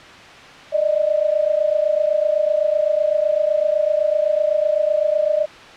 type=tone pair together; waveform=sine; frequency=594.1 / 622 Hz; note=D5 / D#5; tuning=+20 / -1 cents; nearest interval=minor second; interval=79 cents; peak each=-18 dBFS; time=0.72-5.46 s; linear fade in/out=20 ms; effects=white hiss -39 dBFS RMS until 5.76 s + low-pass 3000 Hz 12 dB/octave